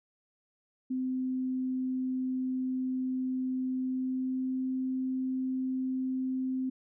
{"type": "tone with pitch glide", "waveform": "sine", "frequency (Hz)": [257.7, 259.6], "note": ["C4", "C4"], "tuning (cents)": [-26, -13], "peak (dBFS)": -29, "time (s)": [0.9, 6.7], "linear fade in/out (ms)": 10, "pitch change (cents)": 13, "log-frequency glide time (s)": [3.77, 4.69], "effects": []}